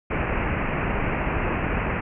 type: low-pass noise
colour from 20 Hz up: pink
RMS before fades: -25 dBFS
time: 0.1-2.01 s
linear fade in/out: 10 ms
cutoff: 2700 Hz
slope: 96 dB/octave
effects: none